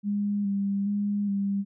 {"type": "tone with vibrato", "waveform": "sine", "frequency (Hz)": 201.5, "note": "G3", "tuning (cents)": 48, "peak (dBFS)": -24, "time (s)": [0.03, 1.65], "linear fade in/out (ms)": 50, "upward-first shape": "square", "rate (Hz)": 1.2, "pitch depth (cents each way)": 23, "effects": []}